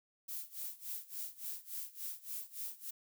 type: noise with tremolo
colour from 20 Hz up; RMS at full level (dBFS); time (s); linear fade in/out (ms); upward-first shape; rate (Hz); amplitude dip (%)
violet; -41; 0.28-2.91; 10; sine; 3.5; 90
effects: none